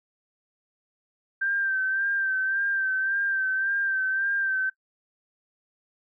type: tone with vibrato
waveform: sine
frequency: 1568 Hz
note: G6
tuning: in tune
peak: -23 dBFS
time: 1.41-4.7 s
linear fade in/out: 10 ms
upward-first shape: sine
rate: 1.8 Hz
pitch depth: 38 cents each way
effects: noise-tail reverb RT60 0.1 s tail -20 dB re dry